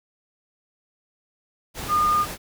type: tone in noise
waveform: sine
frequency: 1217 Hz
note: D#6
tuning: 39 cents flat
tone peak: -17 dBFS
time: 1.88-2.26 s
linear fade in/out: 50 ms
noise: pink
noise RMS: -33 dBFS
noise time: 1.74-2.38 s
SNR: +13 dB
effects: none